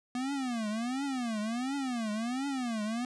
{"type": "tone with vibrato", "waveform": "square", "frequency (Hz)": 243.2, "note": "B3", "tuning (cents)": -26, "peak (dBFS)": -32, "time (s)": [0.15, 3.05], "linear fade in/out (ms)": 2, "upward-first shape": "triangle", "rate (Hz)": 1.4, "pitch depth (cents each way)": 280, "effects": ["resampled to 22050 Hz"]}